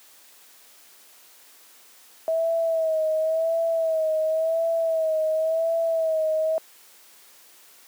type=tone with vibrato; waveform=sine; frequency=645 Hz; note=E5; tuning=38 cents flat; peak=-20 dBFS; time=2.28-6.58 s; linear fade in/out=0 ms; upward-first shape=sine; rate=0.93 Hz; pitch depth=46 cents each way; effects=white hiss -52 dBFS RMS until 7.87 s + high-pass 300 Hz 12 dB/octave